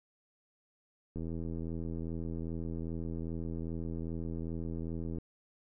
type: click train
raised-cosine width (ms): 3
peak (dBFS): -27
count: 333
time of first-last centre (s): 1.16-5.184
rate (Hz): 82.5
effects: none